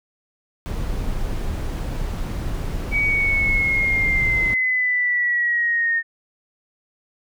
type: noise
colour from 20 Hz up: brown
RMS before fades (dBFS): -25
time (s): 0.66-4.54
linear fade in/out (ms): 0
type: linear sweep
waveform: sine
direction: down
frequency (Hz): 2271 to 1834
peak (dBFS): -17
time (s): 2.91-6.03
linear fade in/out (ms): 50
effects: none